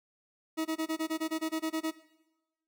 40% pulse tone bursts, 318.9 Hz, D#4, 43 cents sharp, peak -28 dBFS, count 13, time 0.57-1.914 s, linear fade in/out 20 ms, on 84 ms, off 21 ms, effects noise-tail reverb RT60 1.0 s tail -18 dB re dry

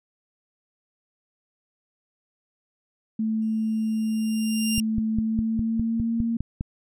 sine tone with pitch glide, 220 to 230.5 Hz, A3 to A#3, 0 to -19 cents, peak -22 dBFS, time 3.19-6.37 s, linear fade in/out 5 ms, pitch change +81 cents, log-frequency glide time 5.13-6.2 s
15% pulse tone with exponential growth, 2794 Hz, F7, in tune, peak -17 dBFS, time 3.42-4.8 s, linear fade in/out 1 ms, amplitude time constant 300 ms
click train, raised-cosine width 5 ms, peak -15 dBFS, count 10, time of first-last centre 4.78-6.609 s, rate 4.92 Hz
effects none

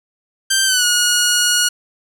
10% pulse tone with pitch glide, 1568 to 1446.2 Hz, G6 to F#6, 0 to -40 cents, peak -4 dBFS, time 0.5-1.69 s, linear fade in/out 10 ms, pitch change -140 cents, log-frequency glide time 0.65-0.85 s, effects none

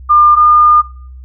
sine tone pair in turn, 1200 / 1211.8 Hz, D6 / D#6, +37 / -46 cents, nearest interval unison, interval 17 cents, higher second, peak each -4 dBFS, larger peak neither, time 0.09-0.36 / 0.36-0.82 s, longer second, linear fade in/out 20 ms, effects noise-tail reverb RT60 0.5 s tail -19 dB re dry + added 64 Hz sine -29 dBFS peak until 1.24 s

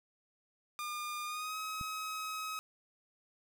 sawtooth tone with pitch glide, 1208 to 1273.2 Hz, D6 to D#6, +48 to +39 cents, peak -34 dBFS, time 0.79-2.59 s, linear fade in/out 0 ms, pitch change +91 cents, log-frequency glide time 1.24-1.57 s
click, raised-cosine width 5 ms, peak -32 dBFS, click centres 1.812 s
effects none

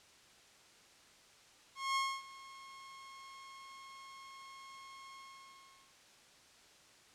sawtooth tone with ADSR envelope, 1082 Hz, C#6, 42 cents flat, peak -27 dBFS, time 1.75-5.96 s, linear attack 210 ms, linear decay 260 ms, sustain -20 dB, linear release 800 ms, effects white hiss -62 dBFS RMS until 7.14 s + low-pass 7000 Hz 12 dB/octave

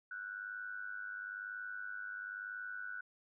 sine tone with amplitude modulation, 1480 Hz, F#6, in tune, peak -38 dBFS, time 0.11-3.01 s, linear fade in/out 5 ms, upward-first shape sine, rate 101 Hz, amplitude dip 75%, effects none

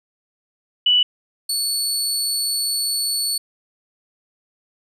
sine / 25% pulse tone pair in turn, 2960 / 4435 Hz, F#7 / C#8, 0 / 0 cents, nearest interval perfect fifth, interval 700 cents, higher second, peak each -12 / -15 dBFS, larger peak first, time 0.86-1.03 / 1.49-3.38 s, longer second, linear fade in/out 5 ms, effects none

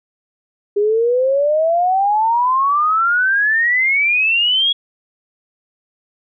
sine exponential sweep, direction up, 403.1 to 3352 Hz, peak -12 dBFS, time 0.76-4.73 s, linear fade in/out 10 ms, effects none

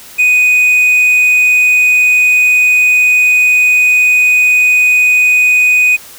triangle tone, 2489 Hz, D#7, in tune, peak -4 dBFS, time 0.18-5.97 s, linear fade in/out 20 ms, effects white hiss -34 dBFS RMS until 6.18 s

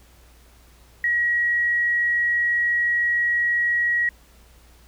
sine tone, 1907 Hz, A#6, 39 cents sharp, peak -18 dBFS, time 1.04-4.09 s, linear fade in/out 2 ms, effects added 59 Hz sine -51 dBFS peak until 4.87 s + pink hiss -55 dBFS RMS until 4.87 s

